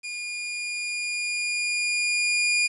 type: tone with level ramp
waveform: sawtooth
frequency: 2427 Hz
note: D#7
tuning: 44 cents flat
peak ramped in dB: -28 to -16 dBFS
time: 0.03-2.68 s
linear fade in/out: 20 ms
effects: resampled to 24000 Hz + 9-bit